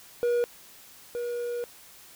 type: tone pair in turn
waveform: triangle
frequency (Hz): 480 / 480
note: B4 / B4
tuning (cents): -49 / -49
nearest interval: unison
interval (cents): 0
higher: neither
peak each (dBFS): -20 / -27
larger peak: first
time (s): 0.23-0.44 / 1.15-1.64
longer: second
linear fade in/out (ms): 0
effects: white hiss -51 dBFS RMS until 2.15 s